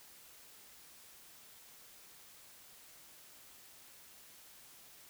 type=silence; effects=white hiss -58 dBFS RMS until 5.09 s